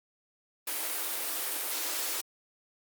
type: high-pass noise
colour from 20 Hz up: white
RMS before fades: -33 dBFS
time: 0.67-2.21 s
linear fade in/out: 5 ms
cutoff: 270 Hz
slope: 96 dB/octave
effects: Opus 32 kbps